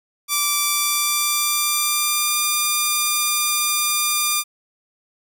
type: tone with pitch glide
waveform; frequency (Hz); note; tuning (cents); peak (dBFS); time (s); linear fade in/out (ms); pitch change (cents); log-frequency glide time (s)
5% pulse; 1169 to 1198.4; D6 to D6; -8 to +35; -6; 0.28-4.44; 50; +43; 0.65-2.38
effects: none